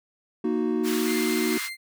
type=chord; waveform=triangle; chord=D# minor; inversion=second; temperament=equal; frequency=233.1 / 311.1 / 370 Hz; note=A#3 / D#4 / F#4; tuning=0 / 0 / 0 cents; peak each=-25 dBFS; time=0.44-1.58 s; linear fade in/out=5 ms
type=high-pass noise; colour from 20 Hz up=pink; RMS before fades=-33 dBFS; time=0.83-1.7 s; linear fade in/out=50 ms; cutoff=1100 Hz; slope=48 dB/octave
type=tone; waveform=35% pulse; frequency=2093 Hz; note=C7; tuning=in tune; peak=-31 dBFS; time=1.05-1.77 s; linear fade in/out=50 ms
effects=none